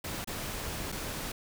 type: noise with dropouts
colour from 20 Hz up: pink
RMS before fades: -37 dBFS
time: 0.04-1.32 s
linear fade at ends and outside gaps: 5 ms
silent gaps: 0.245-0.273 / 0.919-0.923 s
effects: none